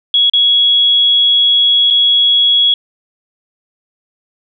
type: tone with dropouts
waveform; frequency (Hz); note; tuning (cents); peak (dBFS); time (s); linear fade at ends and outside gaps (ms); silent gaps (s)
sine; 3340; G#7; +9; -7; 0.14-2.74; 2; 0.298-0.335 / 1.903-1.907
effects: none